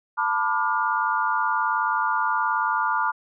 sine chord, B half-diminished seventh, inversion third, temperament just, 889 / 987.8 / 1185.3 / 1422.4 Hz, A5 / B5 / D6 / F6, +18 / 0 / +16 / +31 cents, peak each -26 dBFS, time 0.17-3.12 s, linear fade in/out 20 ms, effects none

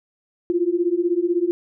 sine beating tone pair, 339.2 / 355.2 Hz, E4 / F4, +50 / +29 cents, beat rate 16 Hz, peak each -21 / -20 dBFS, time 0.5-1.51 s, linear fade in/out 0 ms, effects none

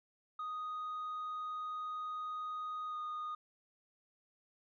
sine tone with pitch glide, 1244.5 to 1231.6 Hz, D#6 to D#6, 0 to -18 cents, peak -36 dBFS, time 0.39-3.35 s, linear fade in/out 5 ms, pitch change -18 cents, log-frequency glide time 2.88-2.96 s, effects tanh soft clip ceiling -37 dBFS

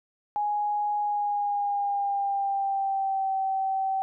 sine tone with pitch glide, 830.6 to 770.5 Hz, G#5 to G5, 0 to -30 cents, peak -24 dBFS, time 0.36-4.02 s, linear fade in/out 0 ms, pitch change -130 cents, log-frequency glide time 0.99-3.33 s, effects none

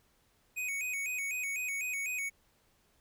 square tone with vibrato, 2360 Hz, D7, 8 cents sharp, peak -34 dBFS, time 0.56-2.3 s, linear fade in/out 20 ms, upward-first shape square, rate 4 Hz, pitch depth 100 cents each way, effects pink hiss -70 dBFS RMS until 3 s

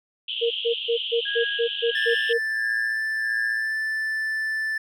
pink band-pass noise, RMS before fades -30 dBFS, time 0.28-2.33 s, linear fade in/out 5 ms, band 2900 to 3300 Hz, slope 96 dB/octave
sine tone bursts, 466.2 Hz, A#4, in tune, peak -19 dBFS, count 9, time 0.41-2.385 s, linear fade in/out 20 ms, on 95 ms, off 140 ms
sine tone with tremolo, 1645 Hz, G#6, 17 cents flat, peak -25 dBFS, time 1.25-3.74 s, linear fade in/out 10 ms, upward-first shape sine, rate 1.5 Hz, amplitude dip 85%
triangle tone, 1760 Hz, A6, in tune, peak -22 dBFS, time 1.95-4.78 s, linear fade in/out 5 ms
effects none

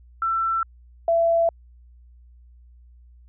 sine tone pair in turn, 1340 / 670 Hz, E6 / E5, +28 / +28 cents, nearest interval octave, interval 1200 cents, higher first, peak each -20 / -16 dBFS, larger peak second, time 0.22-0.63 / 1.08-1.49 s, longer neither, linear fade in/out 2 ms, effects added 60 Hz sine -47 dBFS peak until 3.28 s

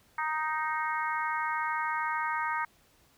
harmonic tone, 311.1 Hz, D#4, in tune, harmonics 3 / 4 / 5 / 6 / 7, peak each -32 / -34 / -36 / -38 / -39 dBFS, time 0.18-2.65 s, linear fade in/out 5 ms, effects pink hiss -64 dBFS RMS until 3.17 s

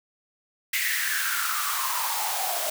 white noise with high-pass filter sweep, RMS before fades -27 dBFS, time 0.73-2.7 s, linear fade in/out 5 ms, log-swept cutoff 2100 to 630 Hz, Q 7.7, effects none

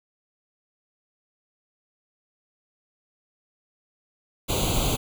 pink noise with comb filter, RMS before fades -24 dBFS, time 4.48-4.97 s, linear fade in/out 20 ms, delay 0.28 ms, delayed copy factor +0.95, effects none

